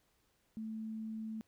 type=tone; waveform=sine; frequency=220 Hz; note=A3; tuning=in tune; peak=-39 dBFS; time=0.57-1.41 s; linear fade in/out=0 ms; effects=pink hiss -75 dBFS RMS until 1.47 s